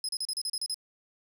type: tone bursts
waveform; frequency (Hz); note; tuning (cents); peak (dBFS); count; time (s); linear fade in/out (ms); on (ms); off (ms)
30% pulse; 5090; D#8; +39; -26; 9; 0.04-0.744; 2; 48; 34
effects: none